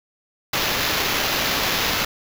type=noise with sample-and-hold; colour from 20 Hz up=violet; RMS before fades=-22 dBFS; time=0.53-2.05 s; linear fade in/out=5 ms; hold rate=8820 Hz; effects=none